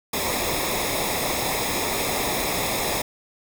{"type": "noise with comb filter", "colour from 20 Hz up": "pink", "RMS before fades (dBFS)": -25, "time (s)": [0.13, 3.02], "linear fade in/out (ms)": 5, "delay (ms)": 0.67, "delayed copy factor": -0.7, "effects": []}